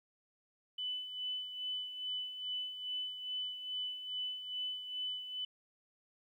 sine tone with tremolo, 2999 Hz, F#7, 23 cents sharp, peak -35 dBFS, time 0.78-5.45 s, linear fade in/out 5 ms, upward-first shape sine, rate 2.4 Hz, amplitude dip 60%, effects 12-bit

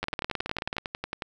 two click trains, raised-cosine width 0.3 ms, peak -15 / -13 dBFS, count 14 / 15, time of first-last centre 0.04-1.222 / 0.03-0.783 s, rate 11 / 18.6 Hz, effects none

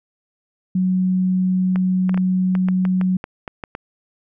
sine tone, 185 Hz, F#3, in tune, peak -15 dBFS, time 0.75-3.17 s, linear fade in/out 5 ms
clicks, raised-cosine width 0.5 ms, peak -14 dBFS, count 12, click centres 1.759 / 2.094 / 2.144 / 2.176 / 2.552 / 2.686 / 2.852 / 3.013 / 3.241 / 3.478 / 3.638 / 3.751 s
effects none

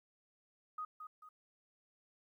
sine tone with echo, 1248 Hz, D#6, 5 cents sharp, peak -39 dBFS, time 0.78-0.85 s, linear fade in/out 5 ms, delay 220 ms, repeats 2, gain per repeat -7 dB, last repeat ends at 1.29 s, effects 13-bit

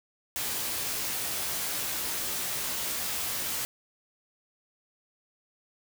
white noise with comb filter, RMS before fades -32 dBFS, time 0.36-3.65 s, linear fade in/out 0 ms, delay 16 ms, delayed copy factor +0.6, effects none

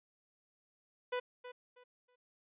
sawtooth tone with echo, 495.8 Hz, B4, 7 cents sharp, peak -30 dBFS, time 1.12-1.2 s, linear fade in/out 10 ms, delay 320 ms, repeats 3, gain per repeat -12 dB, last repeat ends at 2.16 s, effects resampled to 8000 Hz

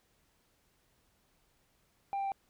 sine tone with pitch steps, 793 / 788.4 / 783.9 Hz, G5 / G5 / G5, +20 / +10 / 0 cents, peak -29 dBFS, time 2.13-2.319 s, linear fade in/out 0 ms, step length 63 ms, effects tanh soft clip ceiling -31 dBFS + pink hiss -72 dBFS RMS until 2.49 s

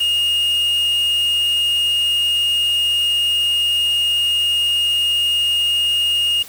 triangle tone with quantisation, 2848 Hz, F7, 33 cents sharp, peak -13 dBFS, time 0-6.43 s, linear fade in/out 10 ms, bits 6, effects white hiss -38 dBFS RMS until 6.48 s

